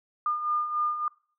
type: beating tone pair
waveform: sine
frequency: 1208 / 1211.5 Hz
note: D6 / D#6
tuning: +48 / -47 cents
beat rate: 3.5 Hz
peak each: -33 / -26 dBFS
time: 0.26-1.08 s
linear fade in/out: 2 ms
effects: noise-tail reverb RT60 0.5 s tail -25 dB re dry